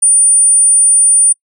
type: tone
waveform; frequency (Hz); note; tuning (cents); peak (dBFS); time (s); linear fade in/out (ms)
sine; 9320; D9; -14; -5; 0.02-1.33; 10
effects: noise-tail reverb RT60 0.1 s tail -25 dB re dry